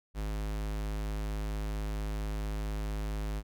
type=tone; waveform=square; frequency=52.2 Hz; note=G#1; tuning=10 cents sharp; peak=-33 dBFS; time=0.14-3.43 s; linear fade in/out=50 ms; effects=none